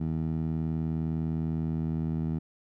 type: tone with band-pass filter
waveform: 15% pulse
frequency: 79.8 Hz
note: D#2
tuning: 44 cents sharp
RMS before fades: -30 dBFS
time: 0-2.39 s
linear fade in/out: 10 ms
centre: 170 Hz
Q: 1.4
effects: none